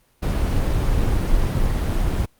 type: noise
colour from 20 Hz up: brown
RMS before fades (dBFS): -19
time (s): 0.22-2.26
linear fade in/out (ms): 10
effects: pink hiss -61 dBFS RMS until 2.39 s + Opus 24 kbps